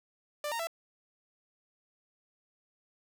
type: tone with pitch steps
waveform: sawtooth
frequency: 592 / 925 / 666 Hz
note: D5 / A#5 / E5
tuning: +14 / -14 / +18 cents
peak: -29 dBFS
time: 0.44-0.671 s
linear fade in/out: 2 ms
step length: 77 ms
effects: none